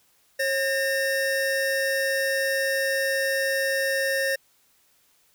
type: tone pair together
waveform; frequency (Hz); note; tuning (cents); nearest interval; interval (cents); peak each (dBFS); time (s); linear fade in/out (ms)
square; 541.9 / 1820; C#5 / A#6; -39 / -42; octave + major sixth; 2097; -26; 0.39-4.36; 10
effects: white hiss -63 dBFS RMS until 5.34 s